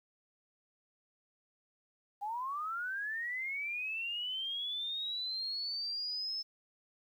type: linear sweep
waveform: sine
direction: up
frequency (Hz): 795 to 5274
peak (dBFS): -35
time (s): 2.21-6.43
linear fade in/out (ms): 20
effects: 11-bit